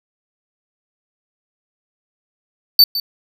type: tone with echo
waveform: square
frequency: 4551 Hz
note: C#8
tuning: 45 cents sharp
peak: -5 dBFS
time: 2.79-2.84 s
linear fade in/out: 2 ms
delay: 160 ms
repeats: 1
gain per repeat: -14 dB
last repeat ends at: 3 s
effects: none